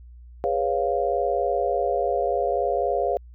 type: chord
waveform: sine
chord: C# dominant seventh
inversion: second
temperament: equal with one note detuned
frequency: 410.3 / 493.9 / 554.4 / 698.5 Hz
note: G#4 / B4 / C#5 / E#5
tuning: -21 / 0 / 0 / 0 cents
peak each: -27 / -27 / -26 / -25 dBFS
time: 0.44-3.17 s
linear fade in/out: 0 ms
effects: added 60 Hz sine -42 dBFS peak until 3.34 s